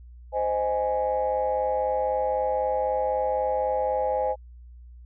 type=chord; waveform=sine; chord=Ab major; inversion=first; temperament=just; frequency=519.1 / 623 / 830.6 Hz; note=C5 / Eb5 / Ab5; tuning=-14 / +2 / 0 cents; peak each=-25 / -28 / -26 dBFS; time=0.32-4.36 s; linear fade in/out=50 ms; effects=tanh soft clip ceiling -15 dBFS + added 60 Hz sine -43 dBFS peak until 5.05 s